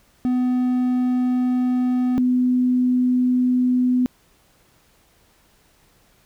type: tone pair in turn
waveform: triangle / sine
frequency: 250.6 / 250.6 Hz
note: B3 / B3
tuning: +25 / +25 cents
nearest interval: unison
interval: 0 cents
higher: neither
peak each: -15 dBFS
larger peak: neither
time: 0.25-2.18 / 2.18-4.06 s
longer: first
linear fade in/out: 0 ms
effects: pink hiss -58 dBFS RMS until 6.25 s